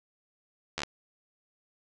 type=slowing click train; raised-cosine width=0.2 ms; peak=-14 dBFS; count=5; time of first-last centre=0.78-0.834 s; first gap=12 ms; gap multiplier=1.08; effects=resampled to 22050 Hz